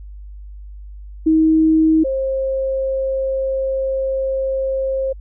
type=tone pair in turn; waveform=sine; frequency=317.5 / 532.9 Hz; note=D#4 / C5; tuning=+35 / +32 cents; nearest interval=major sixth; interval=897 cents; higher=second; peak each=-10 / -17 dBFS; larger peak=first; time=1.26-2.04 / 2.04-5.13 s; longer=second; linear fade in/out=10 ms; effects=added 50 Hz sine -32 dBFS peak until 5.2 s